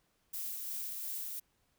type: noise with tremolo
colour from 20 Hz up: violet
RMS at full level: -39 dBFS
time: 0.33-1.4 s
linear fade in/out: 10 ms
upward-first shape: sine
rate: 2.8 Hz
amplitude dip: 25%
effects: pink hiss -75 dBFS RMS until 1.78 s